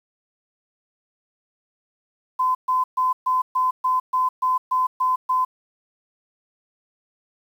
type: tone bursts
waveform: sine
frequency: 1021 Hz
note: C6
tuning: 43 cents flat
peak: -17 dBFS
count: 11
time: 2.39-5.45 s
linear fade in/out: 10 ms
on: 160 ms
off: 130 ms
effects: 8-bit